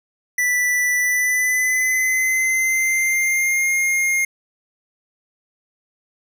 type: tone with pitch glide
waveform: square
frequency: 1975.5 to 2130 Hz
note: B6 to C7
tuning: 0 to +30 cents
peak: -17 dBFS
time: 0.38-4.25 s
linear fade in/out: 5 ms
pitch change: +130 cents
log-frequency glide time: 0.98-3.69 s
effects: none